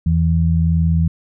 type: tone pair together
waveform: sine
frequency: 82.66 / 164.6 Hz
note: E2 / E3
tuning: +5 / -2 cents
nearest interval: octave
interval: 1193 cents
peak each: -15 dBFS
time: 0.06-1.08 s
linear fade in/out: 5 ms
effects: none

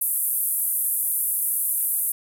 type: band-pass noise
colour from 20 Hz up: pink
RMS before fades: -24 dBFS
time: 0.01-2.12 s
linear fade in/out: 5 ms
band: 9900 to 14000 Hz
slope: 48 dB/octave
effects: none

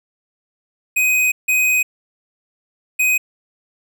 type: tone bursts at uneven times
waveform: square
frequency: 2507 Hz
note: D#7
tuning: 12 cents sharp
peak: -14 dBFS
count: 3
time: 0.96-1.32 / 1.48-1.83 / 2.99-3.18 s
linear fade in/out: 10 ms
effects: none

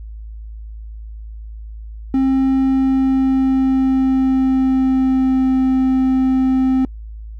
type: tone with pitch glide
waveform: triangle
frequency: 266 to 261.1 Hz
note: C4 to C4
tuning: +29 to -3 cents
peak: -10 dBFS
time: 2.14-6.85 s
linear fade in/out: 2 ms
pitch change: -32 cents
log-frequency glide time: 2.6-5.54 s
effects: noise-tail reverb RT60 0.1 s tail -25 dB re dry + added 54 Hz sine -29 dBFS peak until 7.39 s

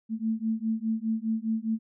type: beating tone pair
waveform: sine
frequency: 220 / 224.9 Hz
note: A3 / A3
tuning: 0 / +38 cents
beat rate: 4.9 Hz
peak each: -29 dBFS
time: 0.09-1.79 s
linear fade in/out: 50 ms
effects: none

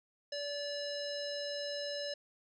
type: tone with low-pass filter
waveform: square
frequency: 577 Hz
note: D5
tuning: 31 cents flat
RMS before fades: -39 dBFS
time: 0.32-2.14 s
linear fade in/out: 5 ms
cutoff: 5000 Hz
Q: 6.8
effects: none

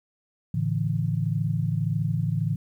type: chord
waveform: sine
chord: A suspended fourth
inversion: none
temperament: equal with one note detuned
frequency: 110 / 143.06 / 164.81 Hz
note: A2 / D3 / E3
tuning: 0 / -45 / 0 cents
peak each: -27 dBFS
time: 0.54-2.56 s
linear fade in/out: 5 ms
effects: 10-bit

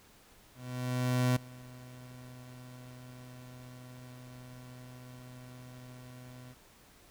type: tone with ADSR envelope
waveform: 30% pulse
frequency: 125.5 Hz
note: B2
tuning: 28 cents sharp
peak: -22 dBFS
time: 0.54-6.55 s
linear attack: 820 ms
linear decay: 10 ms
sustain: -23 dB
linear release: 41 ms
effects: pink hiss -60 dBFS RMS until 7.1 s

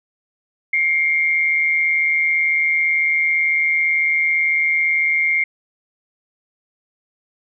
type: tone pair together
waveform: sine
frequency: 2124 / 2282 Hz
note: C7 / C#7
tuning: +25 / +50 cents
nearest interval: minor second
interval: 125 cents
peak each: -15 / -24 dBFS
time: 0.73-5.44 s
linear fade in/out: 5 ms
effects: none

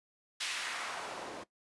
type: noise with band-pass filter sweep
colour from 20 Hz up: white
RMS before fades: -40 dBFS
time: 0.4-1.44 s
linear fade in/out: 10 ms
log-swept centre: 2900 to 370 Hz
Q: 1.1
effects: noise-tail reverb RT60 0.1 s tail -17 dB re dry + resampled to 24000 Hz

